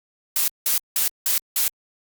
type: noise bursts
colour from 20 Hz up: blue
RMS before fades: -20 dBFS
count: 5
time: 0.36-1.68 s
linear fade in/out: 2 ms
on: 120 ms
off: 180 ms
effects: Opus 48 kbps